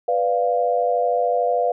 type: chord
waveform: sine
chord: B diminished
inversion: none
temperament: equal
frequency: 493.9 / 587.3 / 698.5 Hz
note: B4 / D5 / F5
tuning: 0 / 0 / 0 cents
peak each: -21 / -24 / -20 dBFS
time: 0.08-1.72 s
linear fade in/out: 5 ms
effects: none